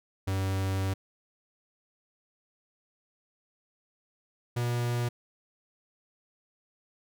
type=tone pair in turn; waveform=45% pulse; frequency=96 / 120.43 Hz; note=G2 / B2; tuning=-36 / -43 cents; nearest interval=major third; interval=393 cents; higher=second; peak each=-27 dBFS; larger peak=neither; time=0.27-0.94 / 4.56-5.09 s; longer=first; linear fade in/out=10 ms; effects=none